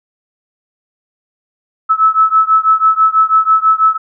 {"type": "beating tone pair", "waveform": "sine", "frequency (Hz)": [1300, 1306.1], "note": ["E6", "E6"], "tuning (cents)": [-24, -16], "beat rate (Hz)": 6.1, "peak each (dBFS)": [-10, -11], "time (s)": [1.89, 3.98], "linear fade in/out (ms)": 20, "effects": []}